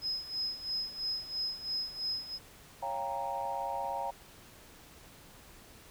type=tone with tremolo; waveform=sine; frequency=5090 Hz; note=D#8; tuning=39 cents sharp; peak=-30 dBFS; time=0.01-2.39 s; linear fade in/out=50 ms; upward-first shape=sine; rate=3 Hz; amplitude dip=80%
type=chord; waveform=sine; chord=G half-diminished seventh; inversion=second; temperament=equal with one note detuned; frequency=554.4 / 698.5 / 794.9 / 932.3 Hz; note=Db5 / F5 / G5 / Bb5; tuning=0 / 0 / +24 / 0 cents; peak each=-40 / -40 / -37 / -36 dBFS; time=2.82-4.11 s; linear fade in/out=10 ms
effects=tanh soft clip ceiling -24 dBFS + pink hiss -55 dBFS RMS until 5.9 s